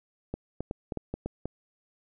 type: clicks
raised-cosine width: 2 ms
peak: -19 dBFS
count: 8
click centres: 0.34 / 0.606 / 0.711 / 0.922 / 0.973 / 1.14 / 1.26 / 1.456 s
effects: none